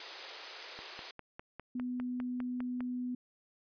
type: high-pass noise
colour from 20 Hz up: white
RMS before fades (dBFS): -42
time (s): 0-1.11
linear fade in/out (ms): 2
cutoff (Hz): 340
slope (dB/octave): 48
type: click train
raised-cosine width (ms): 0.5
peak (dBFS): -29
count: 11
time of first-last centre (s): 0.79-2.806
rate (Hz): 4.96
type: tone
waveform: sine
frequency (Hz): 248.5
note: B3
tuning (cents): +11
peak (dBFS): -34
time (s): 1.75-3.15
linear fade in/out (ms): 5
effects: resampled to 11025 Hz